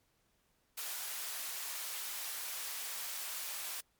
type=high-pass noise; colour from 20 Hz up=white; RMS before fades=-41 dBFS; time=0.77-3.81 s; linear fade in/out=10 ms; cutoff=700 Hz; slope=12 dB/octave; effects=pink hiss -75 dBFS RMS until 3.99 s + MP3 96 kbps